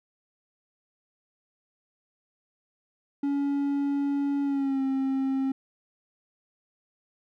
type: tone with pitch glide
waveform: triangle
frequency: 282 to 267.7 Hz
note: C#4 to C4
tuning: +30 to +40 cents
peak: -22 dBFS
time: 3.23-5.52 s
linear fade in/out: 5 ms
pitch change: -90 cents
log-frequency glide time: 4.43-4.82 s
effects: none